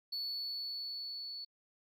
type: tone with level ramp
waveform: sine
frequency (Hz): 4435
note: C#8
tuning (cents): 0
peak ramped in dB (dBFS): -33 to -41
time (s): 0.12-1.45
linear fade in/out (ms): 10
effects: tanh soft clip ceiling -35 dBFS + AAC 48 kbps